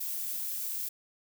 violet noise, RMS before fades -35 dBFS, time 0-0.89 s, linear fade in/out 10 ms, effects none

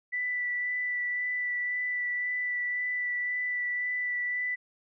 sine tone with vibrato, 1975.5 Hz, B6, in tune, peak -28 dBFS, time 0.12-4.56 s, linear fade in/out 20 ms, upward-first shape sine, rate 1.9 Hz, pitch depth 11 cents each way, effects none

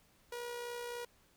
sawtooth tone with amplitude modulation, 480.5 Hz, B4, 48 cents flat, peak -35 dBFS, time 0.32-1.05 s, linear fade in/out 5 ms, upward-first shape sine, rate 63.6 Hz, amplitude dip 35%, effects pink hiss -68 dBFS RMS until 1.36 s

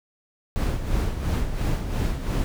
brown noise with tremolo, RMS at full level -22 dBFS, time 0.56-2.44 s, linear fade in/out 0 ms, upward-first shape sine, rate 2.9 Hz, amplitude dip 60%, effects none

